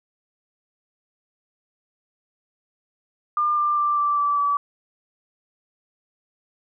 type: tone with pitch steps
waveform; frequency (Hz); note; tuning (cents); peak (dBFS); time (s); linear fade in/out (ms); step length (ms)
sine; 1200 / 1189.6 / 1179.4 / 1169.2 / 1159.1 / 1149.1; D6 / D6 / D6 / D6 / D6 / D6; +37 / +22 / +7 / -8 / -23 / -38; -18; 3.37-4.57; 2; 200
effects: none